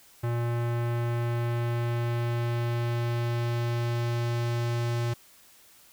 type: tone with low-pass filter sweep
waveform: square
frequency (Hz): 118.5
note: A#2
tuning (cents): +29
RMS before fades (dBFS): -28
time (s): 0.23-5.14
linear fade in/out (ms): 10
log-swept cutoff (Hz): 1800 to 7100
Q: 0.79
effects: white hiss -56 dBFS RMS until 5.92 s

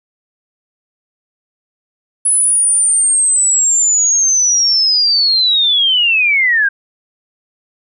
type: linear sweep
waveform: sine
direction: down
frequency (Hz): 10250 to 1568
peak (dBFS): -9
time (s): 2.25-6.69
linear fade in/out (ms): 10
effects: none

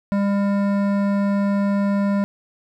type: tone with hard clipping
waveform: sine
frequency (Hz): 200.4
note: G3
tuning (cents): +38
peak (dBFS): -19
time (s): 0.12-2.24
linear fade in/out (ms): 0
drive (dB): 14
effects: none

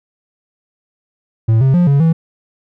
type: tone with pitch steps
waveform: triangle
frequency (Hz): 112 / 133.3 / 176.3 / 140.4 / 163.3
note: A2 / C3 / F3 / C#3 / E3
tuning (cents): +31 / +33 / +17 / +22 / -16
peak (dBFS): -6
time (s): 1.48-2.13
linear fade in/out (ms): 10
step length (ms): 130
effects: none

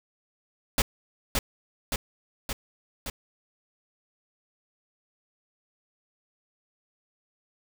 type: noise with echo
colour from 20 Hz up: pink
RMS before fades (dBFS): -22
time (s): 0.78-0.82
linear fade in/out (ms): 2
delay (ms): 570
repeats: 4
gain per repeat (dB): -3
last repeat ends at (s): 3.1
effects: none

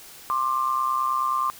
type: tone pair together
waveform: sine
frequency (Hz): 1055.7 / 1185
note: C6 / D6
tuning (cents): +15 / +15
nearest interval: major second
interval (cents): 200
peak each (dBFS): -24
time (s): 0.3-1.5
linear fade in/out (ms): 0
effects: white hiss -45 dBFS RMS until 1.59 s

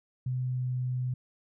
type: tone with pitch glide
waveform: sine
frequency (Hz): 127.2 to 126.32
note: C3 to B2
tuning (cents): -48 to +39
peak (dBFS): -28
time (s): 0.26-1.14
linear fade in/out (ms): 5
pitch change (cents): -13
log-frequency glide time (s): 0.43-0.67
effects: none

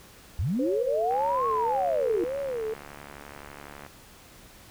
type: linear two-way sweep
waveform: sine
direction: up then down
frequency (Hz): 65.41 to 1108.7 to 323.9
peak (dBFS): -24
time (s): 0.39-2.24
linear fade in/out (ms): 0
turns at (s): 1.47
type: tone with vibrato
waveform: sine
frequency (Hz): 493.9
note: B4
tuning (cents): 0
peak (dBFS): -28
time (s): 0.59-2.74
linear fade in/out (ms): 5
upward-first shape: sine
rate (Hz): 1.8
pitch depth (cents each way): 220
type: click train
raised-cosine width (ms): 0.5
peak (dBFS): -27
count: 199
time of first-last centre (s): 1.11-3.864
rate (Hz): 71.9
effects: pink hiss -51 dBFS RMS until 4.7 s

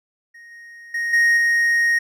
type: tone with level steps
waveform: triangle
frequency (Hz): 1868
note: A#6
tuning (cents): +3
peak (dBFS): -39 / -37 / -19 / -11 / -13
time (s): 0.34-1.99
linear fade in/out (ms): 10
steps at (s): 0.51 / 0.94 / 1.13 / 1.37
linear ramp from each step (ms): 5
effects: none

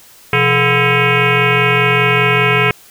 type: tone with frequency modulation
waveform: sine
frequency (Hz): 1318.5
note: E6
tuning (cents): 0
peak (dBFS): -9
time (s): 0.33-2.71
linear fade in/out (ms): 2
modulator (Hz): 298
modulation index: 4.6
effects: white hiss -43 dBFS RMS until 2.9 s

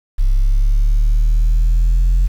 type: linear sweep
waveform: sine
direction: up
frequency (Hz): 32.7 to 43.65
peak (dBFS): -7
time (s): 0.18-2.28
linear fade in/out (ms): 20
effects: tanh soft clip ceiling -9 dBFS + 7-bit

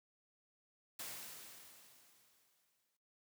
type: noise with exponential decay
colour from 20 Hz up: white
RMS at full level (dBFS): -45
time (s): 0.99-2.97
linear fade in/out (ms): 5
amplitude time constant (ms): 430
effects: noise-tail reverb RT60 0.4 s tail -17 dB re dry + high-pass 100 Hz 12 dB/octave

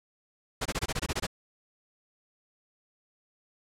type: noise bursts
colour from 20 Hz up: pink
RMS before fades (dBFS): -30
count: 10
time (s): 0.61-1.268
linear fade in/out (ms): 10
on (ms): 46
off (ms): 22
effects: low-pass 9000 Hz 12 dB/octave

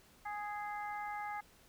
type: harmonic tone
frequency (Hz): 415.3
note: G#4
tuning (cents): 0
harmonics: 2 / 3 / 4 / 5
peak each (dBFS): -40 / -47 / -49 / -48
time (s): 0.25-1.41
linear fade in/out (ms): 10
effects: pink hiss -64 dBFS RMS until 1.68 s

